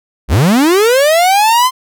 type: linear sweep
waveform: 45% pulse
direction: up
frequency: 47.7 to 1046.5 Hz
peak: -7 dBFS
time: 0.28-1.71 s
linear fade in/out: 50 ms
effects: none